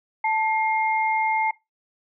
sine tone pair together, 880 / 2125 Hz, A5 / C7, 0 / +26 cents, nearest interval octave + minor third, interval 1526 cents, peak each -21 / -25 dBFS, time 0.24-1.51 s, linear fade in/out 5 ms, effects noise-tail reverb RT60 0.2 s tail -20 dB re dry

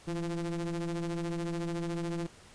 square ring-modulated tone, 86.3 Hz, F2, 20 cents flat, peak -30 dBFS, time 0.07-2.27 s, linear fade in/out 10 ms, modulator 252 Hz, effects pink hiss -55 dBFS RMS until 2.54 s + resampled to 22050 Hz

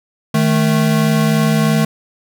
square tone pair together, 155.56 / 218.7 Hz, D#3 / A3, 0 / -10 cents, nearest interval tritone, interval 590 cents, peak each -15 dBFS, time 0.34-1.85 s, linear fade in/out 5 ms, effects none

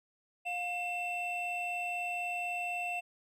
triangle tone pair together, 711 / 2684 Hz, F5 / E7, +31 / +31 cents, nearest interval octave + major seventh, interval 2300 cents, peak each -35 / -34 dBFS, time 0.45-3.01 s, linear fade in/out 20 ms, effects none

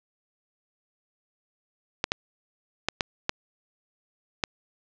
clicks, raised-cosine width 0.2 ms, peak -6 dBFS, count 6, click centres 2.041 / 2.119 / 2.886 / 3.008 / 3.294 / 4.438 s, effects low-pass 6000 Hz 12 dB/octave

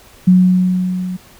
sine tone with level ramp, 183.1 Hz, F#3, 18 cents flat, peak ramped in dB -4 to -20 dBFS, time 0.27-1.17 s, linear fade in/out 10 ms, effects pink hiss -44 dBFS RMS until 1.39 s

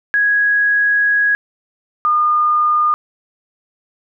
sine tone pair in turn, 1661.2 / 1215.8 Hz, G#6 / D#6, 0 / -40 cents, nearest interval perfect fourth, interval 540 cents, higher first, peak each -11 dBFS, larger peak neither, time 0.14-1.35 / 2.05-2.94 s, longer first, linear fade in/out 0 ms, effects none

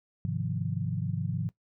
sine chord, F minor seventh, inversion first, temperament equal, 103.83 / 130.81 / 155.56 / 174.61 Hz, Ab2 / C3 / Eb3 / F3, 0 / 0 / 0 / 0 cents, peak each -34 dBFS, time 0.25-1.49 s, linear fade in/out 0 ms, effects noise-tail reverb RT60 0.1 s tail -17 dB re dry

